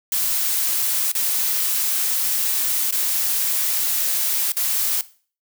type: noise with dropouts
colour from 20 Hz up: blue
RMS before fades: -21 dBFS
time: 0.12-5.01 s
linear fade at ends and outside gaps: 1 ms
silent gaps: 1.117-1.151 / 2.909-2.925 / 4.52-4.568 s
effects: noise-tail reverb RT60 0.4 s tail -17 dB re dry